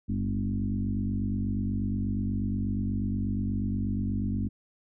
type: tone with frequency modulation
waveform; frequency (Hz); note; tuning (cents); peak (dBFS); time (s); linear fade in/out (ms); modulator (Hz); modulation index
sine; 150.7; D3; +45; -26; 0.08-4.49; 20; 48.3; 2.4
effects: none